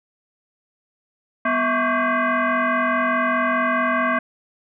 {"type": "tone with frequency modulation", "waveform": "sine", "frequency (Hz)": 246.9, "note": "B3", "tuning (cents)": 0, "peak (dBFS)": -17, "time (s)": [1.45, 4.19], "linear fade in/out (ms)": 5, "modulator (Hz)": 449, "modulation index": 3.7, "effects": []}